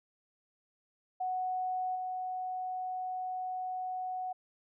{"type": "tone with level steps", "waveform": "sine", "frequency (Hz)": 740, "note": "F#5", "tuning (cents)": 0, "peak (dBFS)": [-31, -34], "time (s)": [1.2, 4.33], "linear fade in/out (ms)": 10, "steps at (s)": 1.95, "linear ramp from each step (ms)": 10, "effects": []}